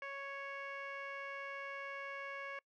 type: tone with low-pass filter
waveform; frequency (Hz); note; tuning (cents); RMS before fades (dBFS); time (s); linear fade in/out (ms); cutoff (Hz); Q
15% pulse; 554.4; C#5; 0; -45; 0.02-2.59; 2; 2400; 2
effects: noise-tail reverb RT60 0.1 s tail -25 dB re dry